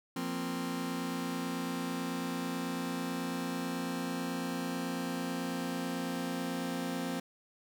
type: chord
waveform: sawtooth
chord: F suspended fourth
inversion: none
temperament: just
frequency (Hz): 174.61 / 232.8 / 261.9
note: F3 / Bb3 / C4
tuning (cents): 0 / -2 / +2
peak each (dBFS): -35 / -36 / -32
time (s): 0.16-7.2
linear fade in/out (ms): 5
effects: none